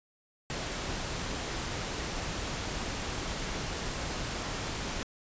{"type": "noise", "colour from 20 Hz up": "pink", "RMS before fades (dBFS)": -35, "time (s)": [0.5, 5.03], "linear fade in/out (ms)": 0, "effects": ["resampled to 16000 Hz"]}